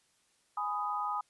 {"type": "chord", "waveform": "sine", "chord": "G# minor", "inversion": "none", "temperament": "just", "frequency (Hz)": [830.6, 996.7, 1245.9], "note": ["G#5", "B5", "D#6"], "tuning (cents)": [0, 16, 2], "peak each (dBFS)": [-36, -38, -34], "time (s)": [0.57, 1.21], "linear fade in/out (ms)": 5, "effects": ["white hiss -71 dBFS RMS until 1.29 s", "resampled to 24000 Hz"]}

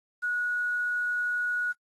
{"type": "tone with quantisation", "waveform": "sine", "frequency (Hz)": 1459, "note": "F#6", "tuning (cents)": -25, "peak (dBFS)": -26, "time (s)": [0.22, 1.73], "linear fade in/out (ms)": 20, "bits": 9, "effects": ["noise-tail reverb RT60 0.1 s tail -25 dB re dry", "AAC 32 kbps"]}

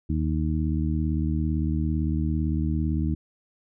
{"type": "harmonic tone", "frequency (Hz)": 77.78, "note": "D#2", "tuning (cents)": 0, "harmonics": [1, 2, 3, 4], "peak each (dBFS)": [-25, -28, -30, -31], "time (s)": [0.09, 3.15], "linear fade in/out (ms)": 10, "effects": []}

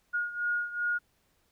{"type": "beating tone pair", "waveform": "sine", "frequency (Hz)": [1434, 1436.6], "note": ["F6", "F6"], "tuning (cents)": [45, 48], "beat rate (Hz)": 2.6, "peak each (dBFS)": [-30, -34], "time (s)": [0.13, 0.99], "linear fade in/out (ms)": 20, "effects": ["pink hiss -71 dBFS RMS until 1.51 s"]}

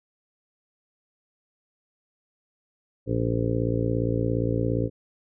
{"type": "harmonic tone", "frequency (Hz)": 57.3, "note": "A#1", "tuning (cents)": -29, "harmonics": [1, 2, 3, 4, 5, 6, 7, 8, 9], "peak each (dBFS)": [-34, -26, -32, -38, -29, -38, -32, -32, -32], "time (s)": [3.06, 4.9], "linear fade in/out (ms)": 50, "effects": []}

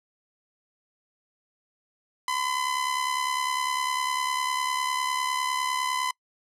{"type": "tone with amplitude modulation", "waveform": "sawtooth", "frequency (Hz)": 1014, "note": "B5", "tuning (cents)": 45, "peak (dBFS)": -19, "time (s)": [2.28, 6.11], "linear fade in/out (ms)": 2, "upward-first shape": "sine", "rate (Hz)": 69.9, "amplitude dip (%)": 60, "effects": ["noise-tail reverb RT60 0.1 s tail -26 dB re dry", "low-pass 11000 Hz 12 dB/octave"]}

